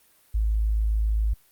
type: tone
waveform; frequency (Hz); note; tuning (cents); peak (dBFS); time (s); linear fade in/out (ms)
sine; 53.7; A1; -41; -20; 0.34-1.34; 10
effects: white hiss -60 dBFS RMS until 1.51 s + Opus 32 kbps